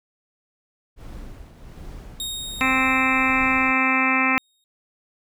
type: noise with tremolo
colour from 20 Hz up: brown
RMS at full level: -36 dBFS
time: 0.96-3.74 s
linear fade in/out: 50 ms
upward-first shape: triangle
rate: 1.3 Hz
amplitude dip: 60%
type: tone with exponential decay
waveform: sawtooth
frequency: 3729 Hz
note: A#7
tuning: in tune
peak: -23 dBFS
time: 2.2-4.64 s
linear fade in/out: 1 ms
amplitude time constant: 530 ms
type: harmonic tone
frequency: 261.6 Hz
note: C4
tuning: in tune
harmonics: 1 / 2 / 3 / 4 / 5 / 6 / 7 / 8 / 9 / 10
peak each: -24 / -35 / -29 / -26 / -26 / -36 / -27 / -25 / -24 / -25 dBFS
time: 2.61-4.38 s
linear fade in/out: 0 ms
effects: none